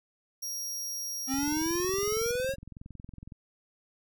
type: tone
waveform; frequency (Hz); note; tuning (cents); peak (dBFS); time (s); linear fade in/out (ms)
sawtooth; 5640; F8; +16; -31; 0.42-2.32; 10
type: exponential sweep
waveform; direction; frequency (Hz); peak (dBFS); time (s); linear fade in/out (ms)
square; up; 259.6 to 554.4; -29; 1.27-2.56; 50
type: click train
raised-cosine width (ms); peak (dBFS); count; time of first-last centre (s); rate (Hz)
5; -32; 44; 1.34-3.322; 21.7
effects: none